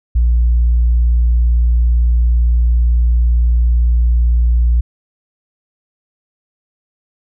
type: tone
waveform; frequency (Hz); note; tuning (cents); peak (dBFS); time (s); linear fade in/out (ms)
sine; 58.9; A#1; +19; -7; 0.15-4.81; 10
effects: tanh soft clip ceiling -6 dBFS